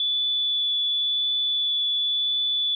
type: tone with vibrato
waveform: sine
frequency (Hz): 3458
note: A7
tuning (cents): -31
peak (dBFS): -21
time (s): 0-2.75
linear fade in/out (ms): 2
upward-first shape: triangle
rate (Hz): 0.93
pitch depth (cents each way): 9
effects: none